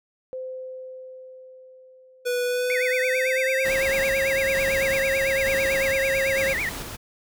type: tone with exponential decay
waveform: sine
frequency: 516 Hz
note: C5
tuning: 24 cents flat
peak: -29 dBFS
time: 0.33-3.83 s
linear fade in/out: 0 ms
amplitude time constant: 760 ms
type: tone with pitch glide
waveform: square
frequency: 491.5 to 539.1 Hz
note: B4 to C#5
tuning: -8 to -48 cents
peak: -23 dBFS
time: 2.25-6.54 s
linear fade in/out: 20 ms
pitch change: +160 cents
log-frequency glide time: 2.45-3.94 s
type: tone with vibrato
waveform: sine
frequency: 2093 Hz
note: C7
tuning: in tune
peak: -24 dBFS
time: 2.7-6.69 s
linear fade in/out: 0 ms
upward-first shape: triangle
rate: 9 Hz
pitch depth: 280 cents each way
type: noise with tremolo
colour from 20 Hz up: pink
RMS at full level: -33 dBFS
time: 3.64-6.97 s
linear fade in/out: 20 ms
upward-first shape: square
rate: 1.1 Hz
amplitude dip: 30%
effects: none